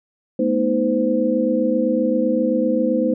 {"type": "tone cluster", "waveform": "sine", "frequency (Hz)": [215.7, 243.4, 313.8, 513], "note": ["A3", "B3", "D#4", "C5"], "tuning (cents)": [-34, -25, 15, -34], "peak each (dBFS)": [-23, -21, -22, -20], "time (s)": [0.39, 3.14], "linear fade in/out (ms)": 5, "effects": []}